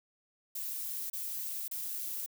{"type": "noise bursts", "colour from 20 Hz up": "violet", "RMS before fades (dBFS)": -38, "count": 3, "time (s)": [0.55, 2.262], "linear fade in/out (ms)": 5, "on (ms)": 550, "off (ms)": 31, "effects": []}